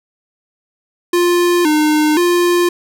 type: tone with pitch steps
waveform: square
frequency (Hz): 350.5 / 304.4 / 350.6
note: F4 / D#4 / F4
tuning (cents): +6 / -38 / +7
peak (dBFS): -11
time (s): 1.13-2.69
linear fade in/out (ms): 5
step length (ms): 520
effects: none